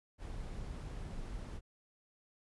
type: noise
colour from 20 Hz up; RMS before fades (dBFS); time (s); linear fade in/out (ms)
brown; -43; 0.18-1.61; 50
effects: resampled to 24000 Hz